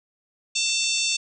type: harmonic tone with a mistuned harmonic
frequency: 893 Hz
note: A5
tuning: 25 cents sharp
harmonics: 3 / 4 / 5 / 6 / 7 / 8 / 9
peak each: -27 / -28 / -29 / -30 / -30 / -31 / -32 dBFS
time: 0.55-1.17 s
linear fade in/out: 10 ms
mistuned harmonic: 6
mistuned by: +43 cents
effects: none